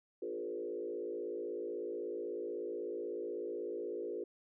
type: tone with frequency modulation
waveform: sine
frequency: 417.4 Hz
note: G#4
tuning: 9 cents sharp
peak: -37 dBFS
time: 0.22-4.24 s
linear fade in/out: 5 ms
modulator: 56.2 Hz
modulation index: 1.5
effects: none